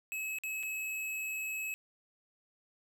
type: tone with dropouts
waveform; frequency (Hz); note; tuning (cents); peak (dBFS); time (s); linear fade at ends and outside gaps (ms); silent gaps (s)
square; 2577; E7; -40; -36; 0.12-1.74; 0; 0.386-0.436 / 0.629-0.633
effects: none